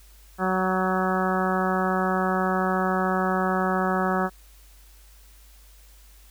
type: harmonic tone with a mistuned harmonic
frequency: 186.8 Hz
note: F#3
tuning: 17 cents sharp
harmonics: 1 / 2 / 3 / 4 / 5 / 6 / 7 / 8 / 9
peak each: -26 / -29 / -31 / -28 / -33 / -32 / -30 / -34 / -34 dBFS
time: 0.38-4.3 s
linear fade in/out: 50 ms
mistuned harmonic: 7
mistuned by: -21 cents
effects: added 50 Hz sine -49 dBFS peak until 6.3 s + white hiss -56 dBFS RMS until 6.3 s